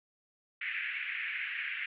pink band-pass noise, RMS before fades -37 dBFS, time 0.61-1.86 s, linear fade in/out 5 ms, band 1700 to 2600 Hz, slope 48 dB/octave, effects none

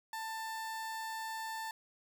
30% pulse tone, 889 Hz, A5, 18 cents sharp, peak -36 dBFS, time 0.13-1.71 s, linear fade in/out 2 ms, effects none

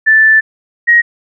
sine tone pair in turn, 1760 / 1886.1 Hz, A6 / A#6, 0 / +20 cents, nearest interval minor second, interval 120 cents, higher second, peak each -4 dBFS, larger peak neither, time 0.06-0.41 / 0.87-1.02 s, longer first, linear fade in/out 20 ms, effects none

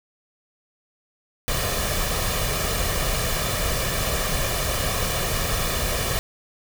pink noise with comb filter, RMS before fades -24 dBFS, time 1.48-6.19 s, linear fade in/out 0 ms, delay 1.7 ms, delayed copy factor +0.6, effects none

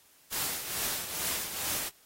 white noise with tremolo, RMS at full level -31 dBFS, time 0.31-1.9 s, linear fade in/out 20 ms, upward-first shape triangle, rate 2.3 Hz, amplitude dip 65%, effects white hiss -61 dBFS RMS until 2.05 s + AAC 48 kbps

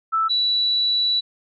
sine tone pair in turn, 1318.5 / 3941 Hz, E6 / B7, 0 / -4 cents, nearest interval octave + perfect fifth, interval 1896 cents, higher second, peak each -17 dBFS, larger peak neither, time 0.12-0.29 / 0.29-1.21 s, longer second, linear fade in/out 20 ms, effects none

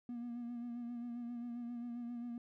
triangle tone with vibrato, 238.9 Hz, A#3, 43 cents sharp, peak -38 dBFS, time 0.09-2.38 s, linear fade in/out 2 ms, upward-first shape sine, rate 7.5 Hz, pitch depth 33 cents each way, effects tanh soft clip ceiling -35 dBFS

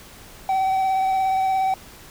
triangle tone with vibrato, 764 Hz, G5, 45 cents flat, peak -16 dBFS, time 0.49-1.74 s, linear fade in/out 2 ms, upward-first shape sine, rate 17 Hz, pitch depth 18 cents each way, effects pink hiss -44 dBFS RMS until 2.1 s

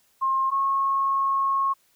sine tone pair in turn, 1066 / 1090.3 Hz, C6 / C#6, +32 / -29 cents, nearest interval unison, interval 39 cents, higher second, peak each -20 dBFS, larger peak neither, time 0.21-0.51 / 0.51-1.74 s, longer second, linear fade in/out 20 ms, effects white hiss -64 dBFS RMS until 1.95 s

